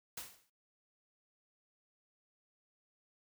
white noise with exponential decay, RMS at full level -41 dBFS, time 0.17-0.5 s, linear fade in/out 5 ms, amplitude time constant 70 ms, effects noise-tail reverb RT60 0.1 s tail -19 dB re dry

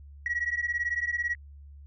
sine beating tone pair, 1908 / 1926 Hz, A#6 / B6, +40 / -44 cents, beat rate 18 Hz, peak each -29 dBFS, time 0.26-1.35 s, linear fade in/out 2 ms, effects tanh soft clip ceiling -21 dBFS + added 71 Hz sine -45 dBFS peak until 1.86 s

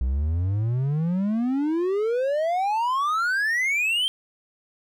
triangle exponential sweep, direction up, 60.3 to 3182 Hz, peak -19 dBFS, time 0.01-4.08 s, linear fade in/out 0 ms, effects none

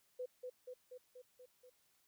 sine tone with echo, 502 Hz, B4, 28 cents sharp, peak -40 dBFS, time 0.19-0.26 s, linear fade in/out 10 ms, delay 240 ms, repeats 6, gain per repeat -3 dB, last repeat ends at 1.7 s, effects white hiss -75 dBFS RMS until 2.07 s

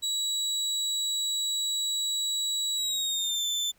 30% pulse tone with pitch glide, 3900 to 3535 Hz, B7 to A7, -23 to +7 cents, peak -24 dBFS, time 0.02-3.72 s, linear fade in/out 20 ms, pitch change -170 cents, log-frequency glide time 2.76-3.45 s, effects pink hiss -65 dBFS RMS until 3.78 s

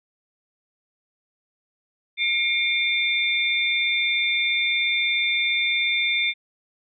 sine tone cluster, 2151 / 2368 / 3577 Hz, C7 / D7 / A7, +47 / +14 / +28 cents, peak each -24 dBFS, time 2.17-6.34 s, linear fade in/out 50 ms, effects none

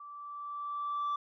sine tone with level ramp, 1164 Hz, D6, 16 cents flat, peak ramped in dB -45 to -27 dBFS, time 0-1.16 s, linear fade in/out 5 ms, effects tanh soft clip ceiling -29 dBFS

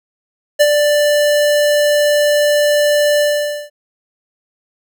square tone with ADSR envelope, 589 Hz, D5, 5 cents sharp, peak -6 dBFS, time 0.59-3.7 s, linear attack 21 ms, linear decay 47 ms, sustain -5 dB, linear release 500 ms, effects none

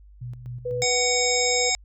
sine tone with tremolo, 122.7 Hz, B2, 11 cents flat, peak -31 dBFS, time 0.21-0.85 s, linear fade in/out 10 ms, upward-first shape square, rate 4 Hz, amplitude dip 60%
sine tone, 493.3 Hz, B4, 2 cents flat, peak -25 dBFS, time 0.65-1.7 s, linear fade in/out 10 ms
harmonic tone, 747 Hz, F#5, 16 cents sharp, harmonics 1 / 3 / 5 / 7 / 9 / 10, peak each -30 / -26 / -30 / -27 / -30 / -26 dBFS, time 0.82-1.75 s, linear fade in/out 0 ms
effects added 50 Hz sine -46 dBFS peak until 1.84 s

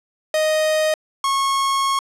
45% pulse tone pair in turn, 622.3 / 1092.9 Hz, D#5 / C#6, 0 / -25 cents, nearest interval minor seventh, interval 975 cents, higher second, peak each -16 / -17 dBFS, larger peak first, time 0.34-0.94 / 1.24-1.99 s, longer second, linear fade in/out 2 ms, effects low-pass 11000 Hz 12 dB/octave

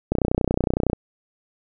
click train, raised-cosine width 2 ms, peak -6 dBFS, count 26, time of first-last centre 0.12-0.932 s, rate 30.8 Hz, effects none

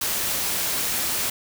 white noise, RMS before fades -25 dBFS, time 0.01-1.3 s, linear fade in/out 5 ms, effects none

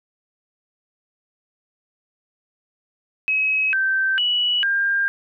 sine tone with pitch steps, 2556 / 1555 / 2941 / 1601 Hz, D#7 / G6 / F#7 / G6, +46 / -14 / -11 / +36 cents, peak -17 dBFS, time 3.28-5.08 s, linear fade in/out 0 ms, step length 450 ms, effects none

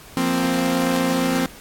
sawtooth chord, F suspended fourth, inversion none, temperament equal, 174.61 / 233.1 / 261.6 Hz, F3 / Bb3 / C4, 0 / 0 / 0 cents, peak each -21 / -22 / -16 dBFS, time 0.17-1.46 s, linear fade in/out 0 ms, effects pink hiss -43 dBFS RMS until 1.6 s + AAC 64 kbps

